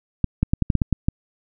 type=clicks; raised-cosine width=5 ms; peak=-5 dBFS; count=9; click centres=0.243 / 0.43 / 0.535 / 0.623 / 0.702 / 0.753 / 0.818 / 0.927 / 1.085 s; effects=none